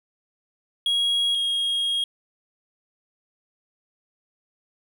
triangle tone pair in turn, 3300 / 3268 Hz, G#7 / G#7, -12 / -29 cents, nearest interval unison, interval 17 cents, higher first, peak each -18 / -20 dBFS, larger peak first, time 0.86-1.35 / 1.35-2.04 s, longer second, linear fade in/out 2 ms, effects none

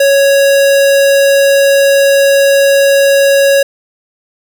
square tone, 554.4 Hz, C#5, in tune, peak -6 dBFS, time 0-3.63 s, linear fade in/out 5 ms, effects none

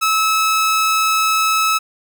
sawtooth tone, 1298 Hz, E6, 27 cents flat, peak -10 dBFS, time 0.01-1.79 s, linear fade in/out 20 ms, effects none

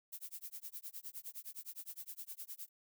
violet noise with tremolo, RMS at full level -45 dBFS, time 0.12-2.69 s, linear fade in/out 10 ms, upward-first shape sine, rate 9.7 Hz, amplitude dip 100%, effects none

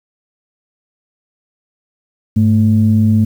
sine tone pair together, 103 / 219.3 Hz, G#2 / A3, -14 / -6 cents, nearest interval octave + minor second, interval 1308 cents, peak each -10 dBFS, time 2.36-3.25 s, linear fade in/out 10 ms, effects tanh soft clip ceiling -1 dBFS + 7-bit

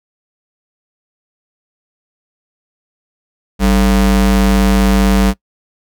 square ring-modulated tone, 123.47 Hz, B2, in tune, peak -6 dBFS, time 3.59-5.34 s, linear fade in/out 50 ms, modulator 71.2 Hz, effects noise-tail reverb RT60 0.1 s tail -23 dB re dry

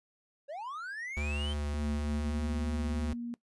triangle linear sweep, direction up, 531 to 3165 Hz, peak -36 dBFS, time 0.48-1.54 s, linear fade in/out 20 ms
square tone with vibrato, 73.42 Hz, D2, in tune, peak -33 dBFS, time 1.17-3.13 s, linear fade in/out 0 ms, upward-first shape sine, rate 3.4 Hz, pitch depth 9 cents each way
sine tone with pitch glide, 224.1 to 237.4 Hz, A3 to A#3, +32 to +32 cents, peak -35 dBFS, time 1.74-3.34 s, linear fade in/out 0 ms, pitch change +100 cents, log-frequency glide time 2.09-2.53 s
effects noise-tail reverb RT60 0.1 s tail -19 dB re dry + resampled to 24000 Hz

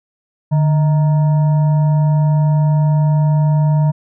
sine tone with frequency modulation, 150 Hz, D3, 37 cents sharp, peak -10 dBFS, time 0.51-3.92 s, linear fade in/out 20 ms, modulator 783 Hz, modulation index 0.28, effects none

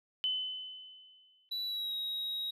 sine tone with exponential decay, 3028 Hz, F#7, 39 cents sharp, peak -28 dBFS, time 0.24-1.49 s, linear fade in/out 0 ms, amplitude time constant 270 ms
triangle tone with pitch glide, 3946 to 3807 Hz, B7 to A#7, -2 to +36 cents, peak -33 dBFS, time 1.51-2.51 s, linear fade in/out 10 ms, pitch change -62 cents, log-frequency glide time 1.66-1.95 s
effects none

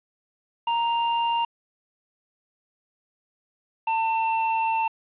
square tone pair in turn, 932.3 / 897.1 Hz, A#5 / A5, 0 / +33 cents, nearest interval minor second, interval 67 cents, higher first, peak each -22 dBFS, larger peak neither, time 0.67-1.45 / 3.87-4.88 s, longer second, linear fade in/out 5 ms, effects resampled to 8000 Hz + 8-bit

